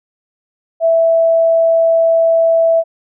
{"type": "tone", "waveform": "sine", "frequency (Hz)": 659.3, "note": "E5", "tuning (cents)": 0, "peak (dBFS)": -8, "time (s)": [0.8, 2.84], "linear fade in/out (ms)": 50, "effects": []}